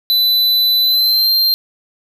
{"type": "tone with pitch glide", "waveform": "square", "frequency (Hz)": [4000, 4170], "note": ["B7", "C8"], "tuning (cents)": [21, -7], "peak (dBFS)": -11, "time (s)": [0.1, 1.54], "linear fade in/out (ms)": 0, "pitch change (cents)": 72, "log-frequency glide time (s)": [0.82, 1.3], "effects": ["8-bit"]}